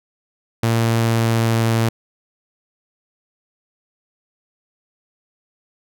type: tone with pitch glide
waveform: sawtooth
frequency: 114.8 to 113.94 Hz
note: A#2 to A#2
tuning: -26 to -39 cents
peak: -11 dBFS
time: 0.63-1.89 s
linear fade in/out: 5 ms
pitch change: -13 cents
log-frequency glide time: 0.89-1.68 s
effects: none